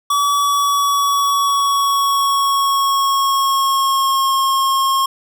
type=tone with pitch glide; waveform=square; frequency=1142 to 1077.9 Hz; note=D6 to C#6; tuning=-49 to -49 cents; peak=-14 dBFS; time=0.1-5.06 s; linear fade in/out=5 ms; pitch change=-100 cents; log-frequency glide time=0.37-4.34 s; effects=none